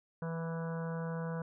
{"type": "harmonic tone with a mistuned harmonic", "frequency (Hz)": 164.81, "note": "E3", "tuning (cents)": 0, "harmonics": [1, 3, 4, 5, 6, 7, 8, 9, 10], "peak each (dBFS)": [-36, -42, -49, -55, -48, -53, -56, -50, -59], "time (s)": [0.22, 1.42], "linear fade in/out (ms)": 2, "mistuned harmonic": 7, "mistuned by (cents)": 16, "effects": []}